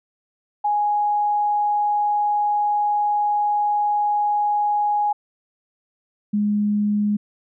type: tone pair in turn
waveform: sine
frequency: 830.6 / 207.7 Hz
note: G#5 / G#3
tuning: 0 / 0 cents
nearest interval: 2 octaves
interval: 2400 cents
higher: first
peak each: -17 dBFS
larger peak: neither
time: 0.64-5.13 / 6.33-7.17 s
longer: first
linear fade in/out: 10 ms
effects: none